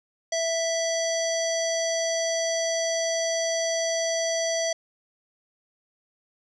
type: tone with low-pass filter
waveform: square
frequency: 659.3 Hz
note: E5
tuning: in tune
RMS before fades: -26 dBFS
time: 0.32-4.73 s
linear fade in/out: 5 ms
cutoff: 5800 Hz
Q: 5.5
effects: none